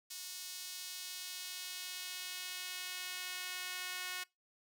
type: tone with high-pass filter sweep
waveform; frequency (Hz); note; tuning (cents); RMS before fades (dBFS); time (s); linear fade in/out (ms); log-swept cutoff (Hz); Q
sawtooth; 365.3; F#4; -22; -44; 0.1-4.24; 10; 4900 to 1900; 1
effects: noise-tail reverb RT60 0.2 s tail -23 dB re dry